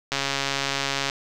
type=click train; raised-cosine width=0.2 ms; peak=-7 dBFS; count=136; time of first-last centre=0.12-1.098 s; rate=138 Hz; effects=none